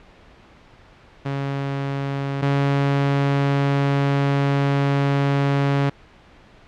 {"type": "tone pair in turn", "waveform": "sawtooth", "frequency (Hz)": [138.59, 140.04], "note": ["C#3", "C#3"], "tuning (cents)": [0, 18], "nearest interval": "unison", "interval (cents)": 18, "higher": "second", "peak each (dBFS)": [-19, -13], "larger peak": "second", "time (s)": [[1.25, 2.42], [2.42, 5.9]], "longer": "second", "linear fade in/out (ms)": 10, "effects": ["pink hiss -49 dBFS RMS until 6.67 s", "low-pass 3000 Hz 12 dB/octave"]}